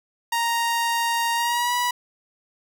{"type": "tone with pitch glide", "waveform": "sawtooth", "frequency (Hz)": [932.3, 977], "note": ["A#5", "B5"], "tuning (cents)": [0, -19], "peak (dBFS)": -17, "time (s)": [0.32, 1.91], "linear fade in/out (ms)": 5, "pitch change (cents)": 81, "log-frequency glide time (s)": [1.35, 1.74], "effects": []}